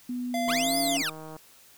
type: tone with pitch glide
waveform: sine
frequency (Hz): 246.9 to 278.7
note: B3 to C#4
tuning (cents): 0 to +9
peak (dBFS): -29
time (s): 0.09-1.02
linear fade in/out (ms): 5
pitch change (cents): +209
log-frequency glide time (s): 0.5-0.8
type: tone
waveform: square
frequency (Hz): 687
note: F5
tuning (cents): -29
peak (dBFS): -28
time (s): 0.34-0.97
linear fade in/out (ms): 2
type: linear two-way sweep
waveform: 20% pulse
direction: up then down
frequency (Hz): 923 to 5100 to 1127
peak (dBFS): -22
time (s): 0.48-1.1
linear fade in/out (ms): 10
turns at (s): 0.78
type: click train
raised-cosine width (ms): 1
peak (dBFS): -29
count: 140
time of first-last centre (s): 0.48-1.365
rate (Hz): 157
effects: white hiss -55 dBFS RMS until 1.77 s